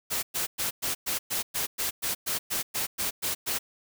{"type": "noise bursts", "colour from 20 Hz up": "white", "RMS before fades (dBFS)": -29, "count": 15, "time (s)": [0.1, 3.59], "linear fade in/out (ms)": 20, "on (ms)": 130, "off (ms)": 110, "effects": []}